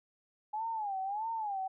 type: tone with vibrato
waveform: sine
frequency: 833 Hz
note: G#5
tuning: 5 cents sharp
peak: -33 dBFS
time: 0.53-1.68 s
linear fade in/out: 10 ms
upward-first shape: sine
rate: 1.6 Hz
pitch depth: 160 cents each way
effects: none